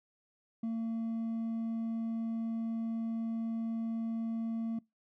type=tone with hard clipping; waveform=sine; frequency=227 Hz; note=A#3; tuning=46 cents flat; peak=-33 dBFS; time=0.63-4.79 s; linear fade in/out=5 ms; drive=2 dB; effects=noise-tail reverb RT60 0.2 s tail -24 dB re dry